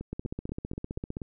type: two click trains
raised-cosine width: 3 ms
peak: -24 / -21 dBFS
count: 6 / 17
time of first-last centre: 0.01-1.218 / 0.13-1.169 s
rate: 4.14 / 15.4 Hz
effects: none